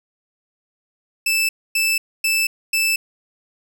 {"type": "tone bursts", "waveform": "sawtooth", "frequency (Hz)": 2637, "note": "E7", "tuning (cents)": 0, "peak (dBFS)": -13, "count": 4, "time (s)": [1.26, 2.96], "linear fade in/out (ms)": 5, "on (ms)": 230, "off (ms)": 260, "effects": []}